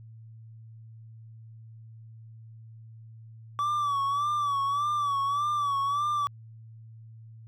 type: tone with vibrato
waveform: triangle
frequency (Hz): 1149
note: D6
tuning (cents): -38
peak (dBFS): -23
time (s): 3.59-6.27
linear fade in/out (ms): 0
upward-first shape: sine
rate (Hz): 1.7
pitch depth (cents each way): 69
effects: added 112 Hz sine -45 dBFS peak until 7.47 s